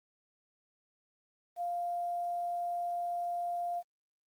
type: tone with quantisation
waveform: sine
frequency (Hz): 698.5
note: F5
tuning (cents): 0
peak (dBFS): -32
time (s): 1.56-3.83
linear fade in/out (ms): 50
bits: 10
effects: Opus 24 kbps